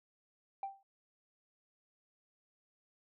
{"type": "tone with exponential decay", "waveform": "sine", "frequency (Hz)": 784, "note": "G5", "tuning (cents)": 0, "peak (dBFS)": -32, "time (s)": [0.63, 0.83], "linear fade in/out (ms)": 2, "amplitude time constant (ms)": 42, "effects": ["tanh soft clip ceiling -33 dBFS"]}